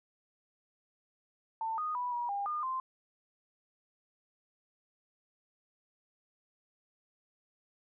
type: tone with pitch steps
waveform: sine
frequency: 894 / 1238 / 984 / 960 / 804 / 1215 / 1042 Hz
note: A5 / D#6 / B5 / B5 / G5 / D#6 / C6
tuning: +27 / -9 / -7 / -49 / +44 / -42 / -7 cents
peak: -32 dBFS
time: 1.61-2.8 s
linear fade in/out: 2 ms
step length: 170 ms
effects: none